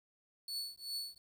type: tone with tremolo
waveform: 40% pulse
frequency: 4435 Hz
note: C#8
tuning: in tune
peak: -35 dBFS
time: 0.48-1.18 s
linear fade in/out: 2 ms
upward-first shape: triangle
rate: 2.6 Hz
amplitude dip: 100%
effects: 11-bit